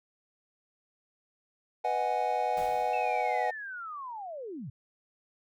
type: chord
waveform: triangle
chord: G# minor seventh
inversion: first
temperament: equal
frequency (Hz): 493.9 / 622.3 / 740 / 830.6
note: B4 / D#5 / F#5 / G#5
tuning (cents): 0 / 0 / 0 / 0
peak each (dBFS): -33 / -33 / -28 / -30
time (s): 1.84-3.51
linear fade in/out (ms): 10
type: noise with exponential decay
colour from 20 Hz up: pink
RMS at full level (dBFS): -44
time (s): 2.57-3.36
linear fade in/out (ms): 2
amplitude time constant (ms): 170
type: linear sweep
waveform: sine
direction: down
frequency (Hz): 2656 to 103.83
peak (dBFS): -37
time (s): 2.93-4.7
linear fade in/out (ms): 5
effects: none